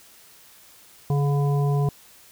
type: harmonic tone with a mistuned harmonic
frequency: 143.2 Hz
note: D3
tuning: 43 cents flat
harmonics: 1 / 3 / 5 / 7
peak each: -19 / -29 / -33 / -36 dBFS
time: 1.1-1.89 s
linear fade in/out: 2 ms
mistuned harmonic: 3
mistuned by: -28 cents
effects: white hiss -51 dBFS RMS until 2.31 s